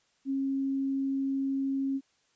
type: tone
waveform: sine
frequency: 271.3 Hz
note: C#4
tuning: 37 cents flat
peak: -27 dBFS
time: 0.25-2.01 s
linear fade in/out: 50 ms
effects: white hiss -70 dBFS RMS until 2.35 s + resampled to 16000 Hz